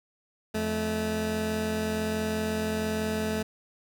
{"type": "tone pair together", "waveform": "20% pulse", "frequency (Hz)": [86, 216.7], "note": ["F2", "A3"], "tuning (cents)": [-26, -26], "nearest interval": "octave + major third", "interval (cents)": 1600, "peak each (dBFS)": [-30, -23], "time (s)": [0.54, 3.43], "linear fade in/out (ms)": 10, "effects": []}